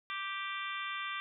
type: harmonic tone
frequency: 392 Hz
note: G4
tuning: in tune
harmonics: 3 / 4 / 5 / 6 / 7 / 8 / 9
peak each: -40 / -44 / -44 / -43 / -47 / -48 / -46 dBFS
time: 0.1-1.2 s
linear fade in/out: 0 ms
effects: none